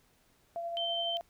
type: tone with tremolo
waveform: sine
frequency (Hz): 681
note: F5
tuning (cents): -44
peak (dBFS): -33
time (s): 0.56-1.21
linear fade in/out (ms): 0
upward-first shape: sine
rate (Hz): 12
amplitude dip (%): 30
type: tone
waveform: sine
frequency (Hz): 3107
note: G7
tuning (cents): -16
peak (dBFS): -32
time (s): 0.77-1.17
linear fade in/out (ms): 0
effects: pink hiss -68 dBFS RMS until 1.29 s